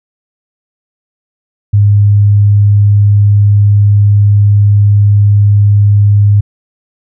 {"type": "tone", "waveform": "sine", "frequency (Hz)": 102.5, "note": "G#2", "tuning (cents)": -22, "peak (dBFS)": -3, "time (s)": [1.73, 6.41], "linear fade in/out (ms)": 10, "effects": []}